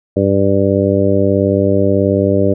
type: harmonic tone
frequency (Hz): 98.5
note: G2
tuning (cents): +9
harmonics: 1 / 2 / 3 / 4 / 5 / 6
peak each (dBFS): -17 / -17 / -17 / -17 / -17 / -17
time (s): 0.16-2.54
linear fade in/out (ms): 10
effects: none